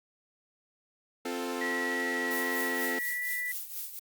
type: chord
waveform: sawtooth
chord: F major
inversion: second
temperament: equal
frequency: 261.6 / 349.2 / 440 Hz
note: C4 / F4 / A4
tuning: 0 / 0 / 0 cents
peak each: -32 / -34 / -33 dBFS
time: 1.25-2.99 s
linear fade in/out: 5 ms
type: tone with pitch glide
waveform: sine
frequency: 1930 to 1970.6 Hz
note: B6 to B6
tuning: -40 to -4 cents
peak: -31 dBFS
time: 1.61-3.52 s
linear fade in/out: 5 ms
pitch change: +36 cents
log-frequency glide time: 2.93-3.26 s
type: noise with tremolo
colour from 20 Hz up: violet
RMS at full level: -35 dBFS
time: 2.31-3.99 s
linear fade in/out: 0 ms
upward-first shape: triangle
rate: 4.2 Hz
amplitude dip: 75%
effects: Opus 48 kbps